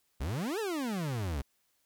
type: exponential two-way sweep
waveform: 40% pulse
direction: up then down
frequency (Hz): 58.27 to 464.9 to 64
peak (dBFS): -31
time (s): 0.2-1.42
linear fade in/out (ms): 10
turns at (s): 0.59
effects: white hiss -74 dBFS RMS until 1.85 s